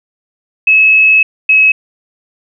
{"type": "tone pair in turn", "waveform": "sine", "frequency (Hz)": [2583, 2568], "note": ["E7", "E7"], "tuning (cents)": [-36, -46], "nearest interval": "unison", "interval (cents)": 10, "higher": "first", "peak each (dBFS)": -4, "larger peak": "neither", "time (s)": [[0.67, 1.23], [1.49, 1.72]], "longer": "first", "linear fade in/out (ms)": 5, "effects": []}